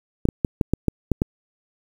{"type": "clicks", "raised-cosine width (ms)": 3, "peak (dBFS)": -5, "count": 8, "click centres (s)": [0.254, 0.288, 0.448, 0.612, 0.736, 0.883, 1.117, 1.219], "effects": ["7-bit"]}